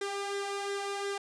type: tone with flanger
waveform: sawtooth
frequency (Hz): 399.6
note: G4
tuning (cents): +33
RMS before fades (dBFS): -35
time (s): 0.01-1.18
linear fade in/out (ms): 5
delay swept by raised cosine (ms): 0.53 to 1.73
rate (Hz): 2.8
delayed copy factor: +0.55
effects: resampled to 22050 Hz